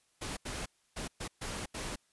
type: noise bursts at uneven times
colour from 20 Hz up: pink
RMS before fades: -39 dBFS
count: 6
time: 0.21-0.37 / 0.45-0.66 / 0.96-1.08 / 1.2-1.28 / 1.41-1.66 / 1.74-1.96 s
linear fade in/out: 10 ms
effects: white hiss -72 dBFS RMS until 2.12 s + resampled to 24000 Hz